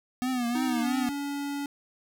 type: tone with vibrato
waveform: square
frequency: 246.9 Hz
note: B3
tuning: in tune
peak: -27 dBFS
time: 0.22-1.09 s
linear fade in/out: 0 ms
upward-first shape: triangle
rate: 3 Hz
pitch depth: 97 cents each way
type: tone with pitch glide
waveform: square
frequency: 313.3 to 284 Hz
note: D#4 to C#4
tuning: +12 to +42 cents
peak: -31 dBFS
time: 0.55-1.66 s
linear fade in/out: 2 ms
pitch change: -170 cents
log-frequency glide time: 0.8-0.86 s
effects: none